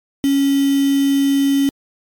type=tone with quantisation; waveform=sine; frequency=277.2 Hz; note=C#4; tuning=in tune; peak=-12 dBFS; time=0.24-1.69 s; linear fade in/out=0 ms; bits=4; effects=MP3 96 kbps